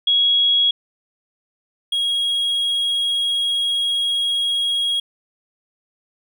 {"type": "tone pair in turn", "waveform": ["sine", "triangle"], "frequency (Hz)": [3322, 3295], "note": ["G#7", "G#7"], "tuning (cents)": [0, -14], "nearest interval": "unison", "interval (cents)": 14, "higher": "first", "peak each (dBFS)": [-13, -16], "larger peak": "first", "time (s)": [[0.07, 0.71], [1.92, 5]], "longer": "second", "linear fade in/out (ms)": 5, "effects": []}